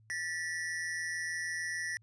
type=tone pair together; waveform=square; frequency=1771 / 1937.5 Hz; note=A6 / B6; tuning=+11 / -34 cents; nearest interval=major second; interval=155 cents; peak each=-39 / -37 dBFS; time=0.1-1.97 s; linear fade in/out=0 ms; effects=added 109 Hz sine -60 dBFS peak until 2.02 s + resampled to 22050 Hz